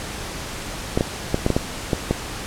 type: clicks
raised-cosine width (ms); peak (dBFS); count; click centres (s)
2; -4; 8; 0.975 / 1.009 / 1.344 / 1.464 / 1.503 / 1.565 / 1.932 / 2.11
effects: pink hiss -31 dBFS RMS until 2.46 s + low-pass 10000 Hz 12 dB/octave